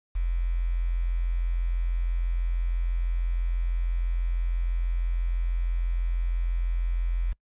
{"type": "tone with quantisation", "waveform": "sine", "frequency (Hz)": 43.06, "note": "F1", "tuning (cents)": -24, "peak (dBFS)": -23, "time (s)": [0.15, 7.33], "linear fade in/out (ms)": 10, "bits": 8, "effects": ["noise-tail reverb RT60 0.1 s tail -24 dB re dry", "resampled to 8000 Hz"]}